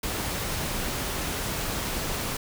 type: noise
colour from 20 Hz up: pink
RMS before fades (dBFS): -30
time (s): 0.03-2.37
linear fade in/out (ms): 5
effects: none